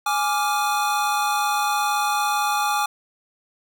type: chord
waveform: square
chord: D diminished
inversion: second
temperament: equal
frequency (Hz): 830.6 / 1174.7 / 1396.9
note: Ab5 / D6 / F6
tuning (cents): 0 / 0 / 0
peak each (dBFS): -23 / -25 / -29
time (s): 0.06-2.86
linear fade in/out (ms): 5
effects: none